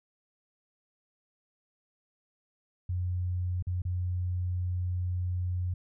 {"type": "tone with dropouts", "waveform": "sine", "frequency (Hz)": 90, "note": "F#2", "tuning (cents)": -47, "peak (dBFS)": -28, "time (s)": [2.89, 5.74], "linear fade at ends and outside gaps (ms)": 5, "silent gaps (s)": [[3.625, 3.669], [3.82, 3.851]], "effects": []}